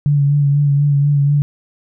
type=tone with vibrato; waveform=sine; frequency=143.3 Hz; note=D3; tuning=42 cents flat; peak=-10 dBFS; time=0.06-1.42 s; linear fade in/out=0 ms; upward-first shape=sine; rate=4.1 Hz; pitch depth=30 cents each way; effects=none

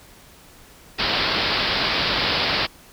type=low-pass noise; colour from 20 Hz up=white; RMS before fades=-22 dBFS; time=0.98-2.67 s; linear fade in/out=20 ms; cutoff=5000 Hz; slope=96 dB/octave; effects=pink hiss -48 dBFS RMS until 2.92 s

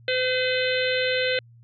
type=harmonic tone; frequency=510 Hz; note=C5; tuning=44 cents flat; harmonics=1 / 3 / 4 / 5 / 6 / 7 / 8; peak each=-24 / -29 / -30 / -31 / -32 / -32 / -33 dBFS; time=0.08-1.39 s; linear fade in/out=2 ms; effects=added 117 Hz sine -48 dBFS peak until 1.63 s

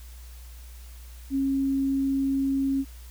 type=tone; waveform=sine; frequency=271.8 Hz; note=C#4; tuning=34 cents flat; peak=-22 dBFS; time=1.3-2.85 s; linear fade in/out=50 ms; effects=added 60 Hz sine -41 dBFS peak until 3.1 s + white hiss -53 dBFS RMS until 3.1 s

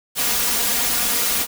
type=noise with comb filter; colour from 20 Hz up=white; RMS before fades=-20 dBFS; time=0.15-1.47 s; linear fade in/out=50 ms; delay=4.2 ms; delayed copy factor=+0.9; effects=none

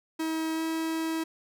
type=tone with pitch glide; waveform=45% pulse; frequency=320.2 to 323.2 Hz; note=D#4 to E4; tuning=+50 to -34 cents; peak=-28 dBFS; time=0.19-1.24 s; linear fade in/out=10 ms; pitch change=+16 cents; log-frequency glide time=0.54-0.62 s; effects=none

